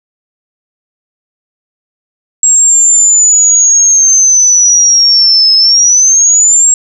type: linear two-way sweep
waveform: sine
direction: down then up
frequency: 7610 to 5160 to 7610 Hz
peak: -3 dBFS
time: 2.43-6.74 s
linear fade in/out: 2 ms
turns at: 5.55 s
effects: none